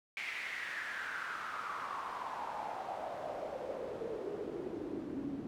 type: noise with band-pass filter sweep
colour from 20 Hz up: pink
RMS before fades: -41 dBFS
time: 0.17-5.47 s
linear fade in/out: 0 ms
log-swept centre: 2300 to 260 Hz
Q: 4.9
effects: none